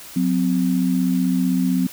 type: tone pair together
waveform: sine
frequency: 182.9 / 258.7 Hz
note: F#3 / C4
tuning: -20 / -19 cents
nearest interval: tritone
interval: 601 cents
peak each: -19 dBFS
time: 0.16-1.87 s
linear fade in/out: 5 ms
effects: white hiss -39 dBFS RMS until 1.92 s